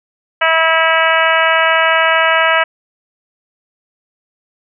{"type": "harmonic tone", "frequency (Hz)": 324.5, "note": "E4", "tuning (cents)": -27, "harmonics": [2, 3, 4, 5, 6, 7, 8, 9], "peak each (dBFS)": [-16, -18, -16, -16, -18, -19, -22, -21], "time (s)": [0.41, 2.64], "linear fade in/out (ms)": 10, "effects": []}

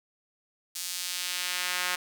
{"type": "tone with high-pass filter sweep", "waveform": "sawtooth", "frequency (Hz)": 180, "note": "F#3", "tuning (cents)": -47, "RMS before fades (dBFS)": -32, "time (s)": [0.75, 1.96], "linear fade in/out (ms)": 10, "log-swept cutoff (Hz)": [5600, 1500], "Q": 0.9, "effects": []}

